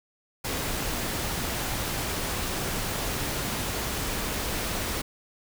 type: noise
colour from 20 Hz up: pink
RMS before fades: -30 dBFS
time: 0.44-5.02 s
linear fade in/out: 10 ms
effects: none